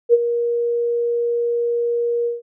sine tone with ADSR envelope, 473.2 Hz, A#4, 26 cents sharp, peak -6 dBFS, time 0.09-2.42 s, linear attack 45 ms, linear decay 34 ms, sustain -11 dB, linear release 160 ms, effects none

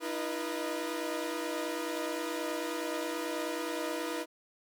sawtooth tone cluster, 307.4 / 336.8 / 484.8 / 617 Hz, D#4 / E4 / B4 / D#5, -21 / +37 / -32 / -15 cents, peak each -35 / -34 / -34 / -38 dBFS, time 0-4.26 s, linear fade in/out 50 ms, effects none

